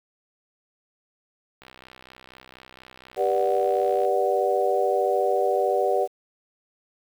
click train, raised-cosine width 0.3 ms, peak -29 dBFS, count 157, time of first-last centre 1.62-4.05 s, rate 64.2 Hz
sine chord, G major seventh, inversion none, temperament equal with one note detuned, 392 / 485.7 / 587.3 / 740 Hz, G4 / B4 / D5 / F#5, 0 / -29 / 0 / 0 cents, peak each -25 dBFS, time 3.16-6.08 s, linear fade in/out 50 ms
effects 8-bit

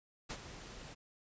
pink noise with ADSR envelope, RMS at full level -40 dBFS, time 0.29-0.95 s, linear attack 17 ms, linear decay 61 ms, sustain -10 dB, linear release 25 ms, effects resampled to 16000 Hz

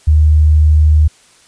sine tone, 76.6 Hz, D#2, 27 cents flat, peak -5 dBFS, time 0.07-1.08 s, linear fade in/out 10 ms, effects white hiss -47 dBFS RMS until 1.47 s + resampled to 22050 Hz

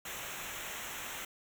pink noise with comb filter, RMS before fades -42 dBFS, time 0.05-1.25 s, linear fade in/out 5 ms, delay 0.21 ms, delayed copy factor -0.8, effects none

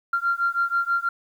sine beating tone pair, 1381 / 1387.2 Hz, F6 / F6, -20 / -12 cents, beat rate 6.2 Hz, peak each -23 dBFS, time 0.13-1.09 s, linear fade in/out 5 ms, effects tanh soft clip ceiling -13 dBFS + 9-bit

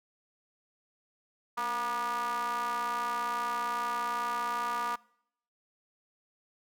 square ring-modulated tone, 123.47 Hz, B2, in tune, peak -28 dBFS, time 1.57-4.96 s, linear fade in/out 10 ms, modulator 1080 Hz, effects noise-tail reverb RT60 0.7 s tail -23 dB re dry + high-pass 80 Hz 12 dB/octave

